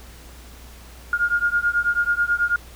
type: beating tone pair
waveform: sine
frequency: 1415 / 1424.2 Hz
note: F6 / F6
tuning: +22 / +33 cents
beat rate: 9.2 Hz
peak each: -21 dBFS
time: 1.13-2.56 s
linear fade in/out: 2 ms
effects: added 60 Hz sine -42 dBFS peak until 2.75 s + pink hiss -46 dBFS RMS until 2.75 s